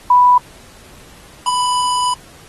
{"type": "tone pair in turn", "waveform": ["sine", "square"], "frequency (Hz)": [987.8, 992.7], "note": ["B5", "B5"], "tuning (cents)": [0, 9], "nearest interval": "unison", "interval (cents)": 9, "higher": "second", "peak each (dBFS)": [-6, -15], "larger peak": "first", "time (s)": [[0.1, 0.38], [1.46, 2.14]], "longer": "second", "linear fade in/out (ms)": 5, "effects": ["pink hiss -43 dBFS RMS until 2.48 s", "AAC 32 kbps"]}